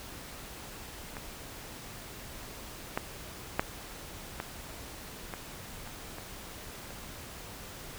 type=clicks; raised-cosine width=0.5 ms; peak=-24 / -14 / -10 / -18 / -22 / -30 / -27 / -28 dBFS; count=8; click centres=1.168 / 2.975 / 3.595 / 4.401 / 5.338 / 5.875 / 6.184 / 6.906 s; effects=pink hiss -45 dBFS RMS until 7.98 s